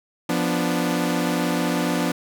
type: chord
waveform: sawtooth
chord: B diminished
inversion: second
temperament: equal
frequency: 174.61 / 246.9 / 293.7 Hz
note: F3 / B3 / D4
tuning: 0 / 0 / 0 cents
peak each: -21 dBFS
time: 0.29-2.12 s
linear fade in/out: 5 ms
effects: none